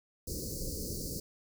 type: band-stop noise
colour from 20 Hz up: pink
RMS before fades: -38 dBFS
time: 0.27-1.2 s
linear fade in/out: 5 ms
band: 550 to 4400 Hz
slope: 96 dB/octave
effects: none